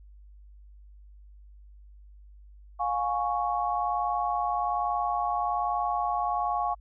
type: chord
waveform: sine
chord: Db major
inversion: first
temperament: equal with one note detuned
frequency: 709.4 / 830.6 / 1108.7 Hz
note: F5 / Ab5 / Db6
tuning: +27 / 0 / 0 cents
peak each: -29 / -30 / -30 dBFS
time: 2.79-6.75 s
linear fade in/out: 20 ms
effects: added 50 Hz sine -48 dBFS peak until 6.8 s